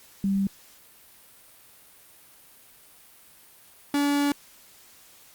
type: tone pair in turn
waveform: sine / 45% pulse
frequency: 196 / 286.5 Hz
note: G3 / D4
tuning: 0 / -43 cents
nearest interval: perfect fifth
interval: 657 cents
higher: second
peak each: -21 dBFS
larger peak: neither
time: 0.24-0.47 / 3.94-4.32 s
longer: second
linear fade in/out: 2 ms
effects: white hiss -53 dBFS RMS until 5.34 s + Opus 48 kbps